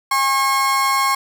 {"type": "tone pair together", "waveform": "35% pulse", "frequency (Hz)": [812, 1084.8], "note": ["G#5", "C#6"], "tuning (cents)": [-39, -38], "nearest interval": "perfect fourth", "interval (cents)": 501, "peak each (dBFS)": [-22, -14], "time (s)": [0.11, 1.15], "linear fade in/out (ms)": 5, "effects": []}